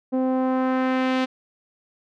sawtooth tone with low-pass filter sweep, 258.8 Hz, C4, 19 cents flat, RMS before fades -22 dBFS, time 0.12-1.26 s, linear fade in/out 20 ms, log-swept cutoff 540 to 3600 Hz, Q 1.1, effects none

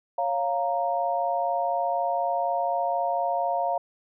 sine chord, Bb minor, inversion first, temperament equal, 554.4 / 698.5 / 932.3 Hz, Db5 / F5 / Bb5, 0 / 0 / 0 cents, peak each -30 / -25 / -29 dBFS, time 0.18-3.78 s, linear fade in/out 5 ms, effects none

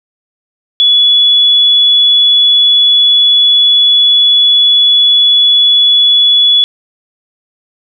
sine tone, 3409 Hz, G#7, 45 cents sharp, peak -4 dBFS, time 0.8-6.64 s, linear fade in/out 0 ms, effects none

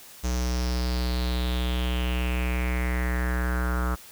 square tone with low-pass filter sweep, 61.74 Hz, B1, in tune, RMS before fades -26 dBFS, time 0.23-3.96 s, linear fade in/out 20 ms, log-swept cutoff 6400 to 1300 Hz, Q 5.3, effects white hiss -47 dBFS RMS until 4.11 s

